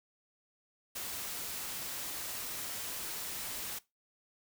white noise, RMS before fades -40 dBFS, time 0.95-3.79 s, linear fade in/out 10 ms, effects noise-tail reverb RT60 0.2 s tail -19 dB re dry

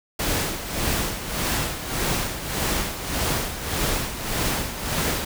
pink noise with tremolo, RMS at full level -23 dBFS, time 0.19-5.25 s, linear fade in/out 5 ms, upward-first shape sine, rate 1.7 Hz, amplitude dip 65%, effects none

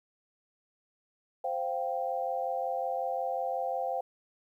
sine chord, C suspended fourth, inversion none, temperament equal, 523.3 / 698.5 / 784 Hz, C5 / F5 / G5, 0 / 0 / 0 cents, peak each -34 dBFS, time 1.44-4.01 s, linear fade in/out 5 ms, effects 11-bit

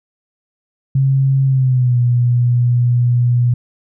sine tone with pitch glide, 135 to 121.67 Hz, C#3 to B2, -45 to -25 cents, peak -10 dBFS, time 0.95-3.54 s, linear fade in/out 5 ms, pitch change -180 cents, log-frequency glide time 1.45-1.98 s, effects none

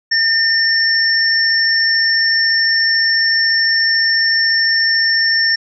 sine tone pair together, 1811 / 5427 Hz, A6 / E8, +49 / +49 cents, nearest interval octave + perfect fifth, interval 1900 cents, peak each -14 dBFS, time 0.11-5.56 s, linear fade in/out 10 ms, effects none

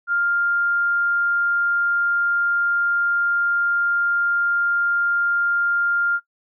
sine tone, 1400 Hz, F6, 4 cents sharp, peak -17 dBFS, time 0.07-6.2 s, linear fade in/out 50 ms, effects noise-tail reverb RT60 0.1 s tail -18 dB re dry

